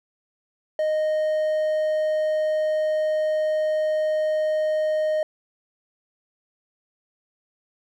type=tone; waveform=triangle; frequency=619 Hz; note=D#5; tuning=9 cents flat; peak=-18 dBFS; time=0.79-5.23 s; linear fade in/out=2 ms; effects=none